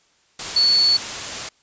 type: tone in noise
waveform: sine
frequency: 4435 Hz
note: C#8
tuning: in tune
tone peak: -13 dBFS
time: 0.56-0.97 s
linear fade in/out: 5 ms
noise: white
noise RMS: -28 dBFS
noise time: 0.39-1.49 s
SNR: +12 dB
effects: white hiss -60 dBFS RMS until 1.62 s + resampled to 16000 Hz